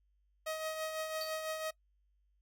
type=tone with tremolo; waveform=sawtooth; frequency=631 Hz; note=D#5; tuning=24 cents sharp; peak=-31 dBFS; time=0.46-1.71 s; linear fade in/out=10 ms; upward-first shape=triangle; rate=6 Hz; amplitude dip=50%
type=tone with exponential decay; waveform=square; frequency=4540 Hz; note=C#8; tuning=41 cents sharp; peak=-37 dBFS; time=1.21-1.45 s; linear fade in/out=1 ms; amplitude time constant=52 ms
effects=noise-tail reverb RT60 0.1 s tail -21 dB re dry + added 50 Hz sine -70 dBFS peak until 2.41 s